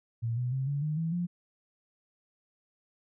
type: tone with pitch steps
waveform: sine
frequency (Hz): 115.6 / 123.9 / 132.79 / 142.32 / 152.54 / 163.48 / 175.22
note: A#2 / B2 / C3 / C#3 / D#3 / E3 / F3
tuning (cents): -14 / +6 / +26 / +46 / -34 / -14 / +6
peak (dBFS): -28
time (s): 0.22-1.27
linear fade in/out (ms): 20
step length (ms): 150
effects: none